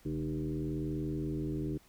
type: tone with frequency modulation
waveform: sine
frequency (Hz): 224.6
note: A3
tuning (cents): +36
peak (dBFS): -32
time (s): 0.05-1.78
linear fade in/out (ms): 10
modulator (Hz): 80.8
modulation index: 1.9
effects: pink hiss -63 dBFS RMS until 1.88 s